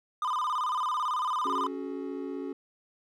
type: tone with vibrato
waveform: triangle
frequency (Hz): 1108.7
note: C#6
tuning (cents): 0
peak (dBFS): -25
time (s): 0.22-1.67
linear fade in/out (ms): 2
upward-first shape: square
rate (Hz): 18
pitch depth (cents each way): 160
type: chord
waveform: triangle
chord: C# suspended fourth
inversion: none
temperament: equal with one note detuned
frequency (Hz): 277.2 / 370 / 425.5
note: C#4 / F#4 / G#4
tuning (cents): 0 / 0 / +42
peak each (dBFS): -34 / -36 / -38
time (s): 1.45-2.53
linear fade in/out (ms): 5
effects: none